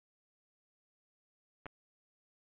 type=clicks; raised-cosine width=0.5 ms; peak=-30 dBFS; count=2; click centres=1.658 / 1.665 s; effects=resampled to 8000 Hz